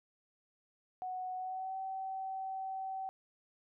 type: tone with pitch glide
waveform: sine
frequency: 740 to 765.7 Hz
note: F#5 to G5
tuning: 0 to -41 cents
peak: -37 dBFS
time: 1.02-3.09 s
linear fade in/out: 0 ms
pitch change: +59 cents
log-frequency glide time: 1.36-1.77 s
effects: none